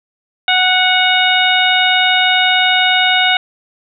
harmonic tone with a mistuned harmonic, 739 Hz, F#5, 2 cents flat, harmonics 1 / 2 / 3 / 4 / 5, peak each -16 / -16 / -16 / -16 / -16 dBFS, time 0.48-3.37 s, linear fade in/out 2 ms, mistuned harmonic 4, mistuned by -35 cents, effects none

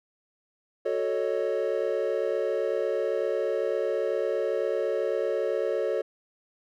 triangle chord, D# half-diminished seventh, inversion first, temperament equal, 370 / 440 / 554.4 / 622.3 Hz, F#4 / A4 / C#5 / D#5, 0 / 0 / 0 / 0 cents, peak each -30 / -27 / -27 / -32 dBFS, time 0.85-6.02 s, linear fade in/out 10 ms, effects none

